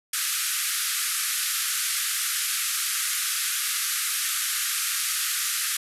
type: band-pass noise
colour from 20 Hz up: white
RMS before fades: -27 dBFS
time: 0.13-5.77 s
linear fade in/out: 5 ms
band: 1200 to 13000 Hz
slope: 96 dB/octave
effects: none